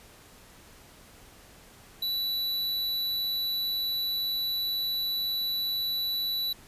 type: tone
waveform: square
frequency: 3951 Hz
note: B7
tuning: in tune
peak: -28 dBFS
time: 2.02-6.53 s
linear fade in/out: 5 ms
effects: pink hiss -53 dBFS RMS until 6.67 s + resampled to 32000 Hz